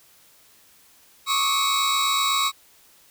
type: tone cluster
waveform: 35% pulse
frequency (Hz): 1103 / 1171 / 1273 / 3838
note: C#6 / D6 / D#6 / A#7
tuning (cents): -9 / -5 / +39 / +50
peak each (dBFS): -22 / -28 / -29 / -21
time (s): 1.26-2.52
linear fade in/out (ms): 50
effects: white hiss -55 dBFS RMS until 3.1 s